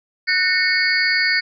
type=tone cluster; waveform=sine; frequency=1484 / 1823 / 2203 / 4411 / 4786 Hz; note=F#6 / A#6 / C#7 / C#8 / D8; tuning=+5 / -39 / -11 / -9 / +32 cents; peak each=-24 / -19 / -20 / -24 / -24 dBFS; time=0.27-1.41 s; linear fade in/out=20 ms; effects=none